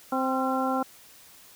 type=harmonic tone with a mistuned harmonic; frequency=261.6 Hz; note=C4; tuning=in tune; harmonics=1 / 2 / 3 / 4 / 5; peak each=-28 / -31 / -29 / -33 / -32 dBFS; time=0.12-0.83 s; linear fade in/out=5 ms; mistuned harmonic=5; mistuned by=+64 cents; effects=white hiss -52 dBFS RMS until 1.55 s